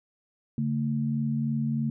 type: tone pair together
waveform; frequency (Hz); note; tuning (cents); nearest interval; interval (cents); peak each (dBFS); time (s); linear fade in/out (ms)
sine; 141.7 / 224.9; C#3 / A3; +38 / +38; minor sixth; 800; -28 / -27; 0.58-1.9; 2
effects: none